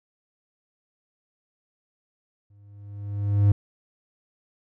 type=tone with exponential growth; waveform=triangle; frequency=101.7 Hz; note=G#2; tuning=36 cents flat; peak=-11 dBFS; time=2.5-3.52 s; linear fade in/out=5 ms; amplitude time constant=220 ms; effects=none